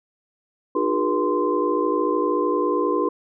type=tone cluster; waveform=sine; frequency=304.9 / 358.6 / 411.5 / 481.4 / 1039 Hz; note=D#4 / F4 / G#4 / B4 / C6; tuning=-35 / +46 / -16 / -44 / -12 cents; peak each=-25 dBFS; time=0.75-3.09 s; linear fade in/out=5 ms; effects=none